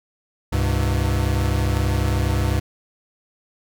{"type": "tone cluster", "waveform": "square", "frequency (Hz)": [68.8, 100.8, 128.8], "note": ["C#2", "G2", "C3"], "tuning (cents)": [-12, 49, -27], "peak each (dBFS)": [-22, -22, -28], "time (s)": [0.52, 2.6], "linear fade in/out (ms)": 10, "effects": []}